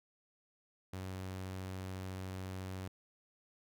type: tone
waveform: sawtooth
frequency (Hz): 93.9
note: F#2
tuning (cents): +26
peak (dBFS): -37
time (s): 0.93-2.88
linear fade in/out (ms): 5
effects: none